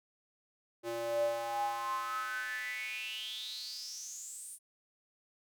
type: tone with high-pass filter sweep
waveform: square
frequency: 116.54 Hz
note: A#2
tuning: in tune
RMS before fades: -38 dBFS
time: 0.83-4.59 s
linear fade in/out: 50 ms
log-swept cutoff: 420 to 9600 Hz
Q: 9.4
effects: none